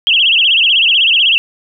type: tone with vibrato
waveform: sine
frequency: 2960 Hz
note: F#7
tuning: in tune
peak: -7 dBFS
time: 0.07-1.38 s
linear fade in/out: 0 ms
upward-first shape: sine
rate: 16 Hz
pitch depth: 200 cents each way
effects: none